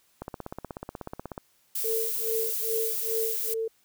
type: click train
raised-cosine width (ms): 1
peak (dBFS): -21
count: 20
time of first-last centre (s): 0.22-1.379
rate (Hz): 16.4
type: noise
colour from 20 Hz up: violet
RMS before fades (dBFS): -30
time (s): 1.75-3.54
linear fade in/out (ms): 5
type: tone with tremolo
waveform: sine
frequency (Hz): 448.3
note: A4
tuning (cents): +32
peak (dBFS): -26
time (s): 1.84-3.68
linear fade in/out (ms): 5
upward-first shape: sine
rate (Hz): 2.4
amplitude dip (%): 100
effects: white hiss -66 dBFS RMS until 3.84 s